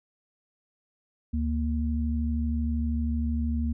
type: tone pair together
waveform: sine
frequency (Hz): 73.42 / 233.1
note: D2 / A#3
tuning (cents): 0 / 0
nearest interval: octave + minor sixth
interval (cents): 2000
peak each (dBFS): -26 / -29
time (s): 1.33-3.73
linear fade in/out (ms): 10
effects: none